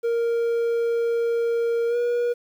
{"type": "tone with pitch glide", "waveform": "triangle", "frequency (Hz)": [466.2, 479.9], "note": ["A#4", "B4"], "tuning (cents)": [0, -50], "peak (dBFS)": -18, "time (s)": [0.03, 2.34], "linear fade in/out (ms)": 20, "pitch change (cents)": 50, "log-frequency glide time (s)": [1.88, 1.96], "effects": ["9-bit"]}